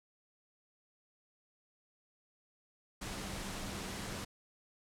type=tone in noise; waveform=sine; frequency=196 Hz; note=G3; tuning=in tune; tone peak=-48 dBFS; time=3.01-4.25 s; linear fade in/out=10 ms; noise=pink; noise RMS=-42 dBFS; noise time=3.01-4.25 s; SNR=-9 dB; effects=low-pass 10000 Hz 12 dB/octave